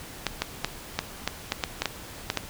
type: clicks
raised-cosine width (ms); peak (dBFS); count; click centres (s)
0.2; -7; 11; 0.267 / 0.42 / 0.646 / 0.99 / 1.276 / 1.521 / 1.638 / 1.82 / 1.857 / 2.301 / 2.373
effects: pink hiss -42 dBFS RMS until 2.49 s